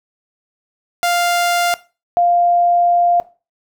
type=tone pair in turn; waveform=sawtooth / sine; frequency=698.5 / 698.5 Hz; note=F5 / F5; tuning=0 / 0 cents; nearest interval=unison; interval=0 cents; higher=neither; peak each=-10 dBFS; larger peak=neither; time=1.03-1.74 / 2.17-3.2 s; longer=second; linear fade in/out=0 ms; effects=noise-tail reverb RT60 0.3 s tail -18 dB re dry

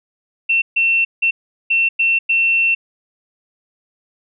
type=tone bursts at uneven times; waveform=sine; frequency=2700 Hz; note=E7; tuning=41 cents sharp; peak=-12 dBFS; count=6; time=0.49-0.62 / 0.76-1.05 / 1.22-1.31 / 1.7-1.89 / 1.99-2.19 / 2.29-2.75 s; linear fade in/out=10 ms; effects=none

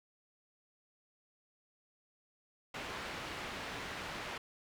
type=low-pass noise; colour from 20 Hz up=white; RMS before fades=-43 dBFS; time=2.74-4.38 s; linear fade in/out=5 ms; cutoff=2400 Hz; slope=12 dB/octave; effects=none

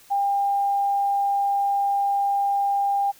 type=tone; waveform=sine; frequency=800 Hz; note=G5; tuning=35 cents sharp; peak=-19 dBFS; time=0.1-3.12 s; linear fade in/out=20 ms; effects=white hiss -52 dBFS RMS until 3.19 s

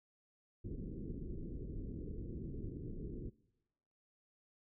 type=low-pass noise; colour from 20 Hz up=pink; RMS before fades=-44 dBFS; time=0.64-3.3 s; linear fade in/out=10 ms; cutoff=420 Hz; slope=48 dB/octave; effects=noise-tail reverb RT60 1.0 s tail -24 dB re dry

